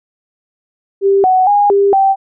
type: tone with pitch steps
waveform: sine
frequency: 393.8 / 745 / 819 / 399.3 / 778 Hz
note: G4 / F#5 / G#5 / G4 / G5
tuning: +8 / +12 / -24 / +32 / -13 cents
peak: -7 dBFS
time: 1.01-2.16 s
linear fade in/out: 50 ms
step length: 230 ms
effects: none